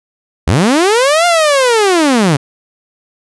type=linear two-way sweep; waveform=sawtooth; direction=up then down; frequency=63 to 709 to 130.6 Hz; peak=-4 dBFS; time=0.47-2.37 s; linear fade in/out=10 ms; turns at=1.26 s; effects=resampled to 24000 Hz